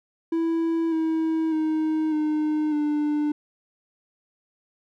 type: tone with pitch steps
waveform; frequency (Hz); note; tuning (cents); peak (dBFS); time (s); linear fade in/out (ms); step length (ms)
triangle; 329.6 / 321.3 / 313.3 / 305.4 / 297.7; E4 / E4 / D#4 / D#4 / D4; 0 / -44 / +12 / -32 / +24; -19; 0.32-3.32; 5; 600
effects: none